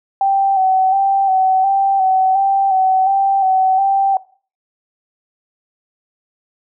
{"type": "tone with vibrato", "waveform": "sine", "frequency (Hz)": 770, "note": "G5", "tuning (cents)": -31, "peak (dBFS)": -11, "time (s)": [0.21, 4.17], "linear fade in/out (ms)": 2, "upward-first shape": "square", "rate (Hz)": 1.4, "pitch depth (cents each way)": 30, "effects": ["noise-tail reverb RT60 0.4 s tail -20 dB re dry"]}